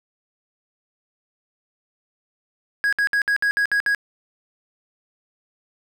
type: tone bursts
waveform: triangle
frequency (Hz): 1653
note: G#6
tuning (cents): -9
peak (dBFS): -15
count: 8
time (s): 2.84-3.948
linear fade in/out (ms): 0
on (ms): 86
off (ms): 60
effects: none